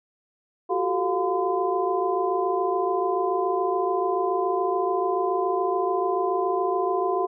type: tone cluster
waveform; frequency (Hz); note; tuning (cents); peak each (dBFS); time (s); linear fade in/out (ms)
sine; 354.8 / 381.8 / 435.8 / 708 / 1019; F4 / G4 / A4 / F5 / C6; +27 / -46 / -17 / +23 / -46; -31 / -25 / -31 / -27 / -28; 0.69-7.27; 20
effects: none